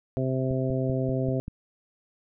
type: harmonic tone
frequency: 130.81 Hz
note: C3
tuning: in tune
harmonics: 1 / 2 / 3 / 4 / 5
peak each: -27 / -30 / -32 / -33 / -34 dBFS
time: 0.17-1.4 s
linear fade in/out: 0 ms
type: click train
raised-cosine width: 5 ms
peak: -22 dBFS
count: 6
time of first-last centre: 0.51-1.481 s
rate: 5.15 Hz
effects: none